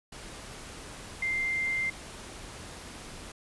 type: tone in noise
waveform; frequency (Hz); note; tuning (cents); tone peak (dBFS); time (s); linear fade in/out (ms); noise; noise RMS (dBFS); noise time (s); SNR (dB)
sine; 2093; C7; 0; -27; 1.22-1.9; 5; pink; -44; 0.12-3.32; +14
effects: resampled to 24000 Hz